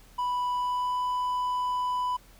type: tone with pitch glide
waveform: triangle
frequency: 987.8 to 995.2 Hz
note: B5 to B5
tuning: 0 to +13 cents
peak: -24 dBFS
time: 0.18-2.17 s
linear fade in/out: 10 ms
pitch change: +13 cents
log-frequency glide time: 0.53-0.98 s
effects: added 40 Hz sine -54 dBFS peak until 2.39 s + pink hiss -57 dBFS RMS until 2.39 s